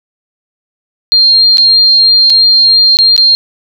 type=tone with dropouts; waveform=sine; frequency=4201 Hz; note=C8; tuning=6 cents sharp; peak=-3 dBFS; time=1.12-3.35 s; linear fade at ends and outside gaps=0 ms; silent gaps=1.572-1.582 / 2.298-2.302 / 2.97-2.988 / 3.164-3.178 s; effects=none